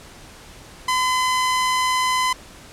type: tone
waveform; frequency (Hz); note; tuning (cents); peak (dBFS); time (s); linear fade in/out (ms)
sawtooth; 1017; C6; -50; -14; 0.88-2.33; 5
effects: pink hiss -43 dBFS RMS until 2.72 s + low-pass 10000 Hz 12 dB/octave